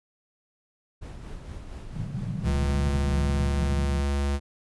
brown noise with tremolo, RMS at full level -37 dBFS, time 1.01-3.74 s, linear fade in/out 20 ms, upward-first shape sine, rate 4.3 Hz, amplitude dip 35%
pink band-pass noise, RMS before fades -31 dBFS, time 1.92-4.03 s, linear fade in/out 50 ms, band 110 to 190 Hz, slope 48 dB/octave
square tone, 70.3 Hz, C#2, 25 cents sharp, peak -24 dBFS, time 2.43-4.4 s, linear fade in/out 50 ms
effects resampled to 24000 Hz

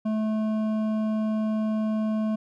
triangle tone with hard clipping, 216.9 Hz, A3, 25 cents flat, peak -25 dBFS, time 0.05-2.36 s, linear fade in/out 10 ms, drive 13 dB, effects none

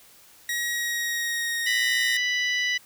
sawtooth tone with pitch glide, 1900 to 1853.4 Hz, A#6 to A#6, +33 to -10 cents, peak -22 dBFS, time 0.49-2.17 s, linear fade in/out 2 ms, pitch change -43 cents, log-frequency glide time 0.71-1.92 s
harmonic tone, 987.8 Hz, B5, in tune, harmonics 2 / 3 / 4 / 5 / 6, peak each -24 / -29 / -35 / -38 / -37 dBFS, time 1.66-2.78 s, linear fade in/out 10 ms
effects white hiss -53 dBFS RMS until 2.85 s

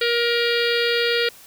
harmonic tone, 472.5 Hz, A#4, 23 cents sharp, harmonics 1 / 3 / 4 / 5 / 6 / 7 / 8 / 9 / 10, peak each -21 / -26 / -27 / -28 / -29 / -29 / -30 / -31 / -31 dBFS, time 0.01-1.29 s, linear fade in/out 5 ms, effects white hiss -46 dBFS RMS until 1.46 s

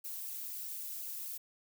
violet noise with flanger, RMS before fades -42 dBFS, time 0.04-1.38 s, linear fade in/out 10 ms, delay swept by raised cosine 0.53 to 2.23 ms, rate 4 Hz, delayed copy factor -0.65, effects none

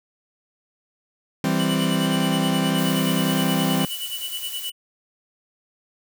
40% pulse chord, C major, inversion first, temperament equal, 164.81 / 196 / 261.6 Hz, E3 / G3 / C4, 0 / 0 / 0 cents, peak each -23 dBFS, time 1.44-3.85 s, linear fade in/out 2 ms
square tone with tremolo, 2960 Hz, F#7, in tune, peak -27 dBFS, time 1.59-4.72 s, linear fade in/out 10 ms, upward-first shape sine, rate 9.5 Hz, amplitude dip 80%
blue noise, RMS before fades -34 dBFS, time 2.78-4.7 s, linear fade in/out 5 ms
effects none

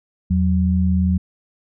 sine tone pair together, 82.41 / 185 Hz, E2 / F#3, 0 / 0 cents, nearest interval octave + major second, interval 1400 cents, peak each -17 dBFS, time 0.3-1.18 s, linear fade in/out 10 ms, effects none

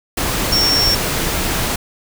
sine tone in noise, 5480 Hz, F8, 34 cents flat, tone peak -13 dBFS, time 0.52-0.95 s, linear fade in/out 5 ms, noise pink, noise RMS -19 dBFS, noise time 0.17-1.76 s, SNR +3 dB, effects none

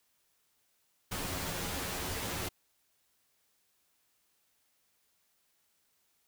pink noise with comb filter, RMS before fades -37 dBFS, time 1.11-2.49 s, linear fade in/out 10 ms, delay 11 ms, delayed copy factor +0.7, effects white hiss -74 dBFS RMS until 6.27 s

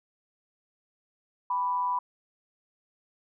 sine tone with amplitude modulation, 987.8 Hz, B5, in tune, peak -23 dBFS, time 1.5-1.99 s, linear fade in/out 5 ms, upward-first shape sine, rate 176 Hz, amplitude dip 45%, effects none

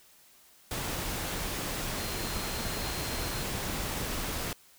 sine tone in noise, 4176 Hz, C8, 4 cents flat, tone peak -44 dBFS, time 1.98-3.43 s, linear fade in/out 2 ms, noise pink, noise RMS -34 dBFS, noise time 0.71-4.53 s, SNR -13 dB, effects white hiss -59 dBFS RMS until 4.78 s

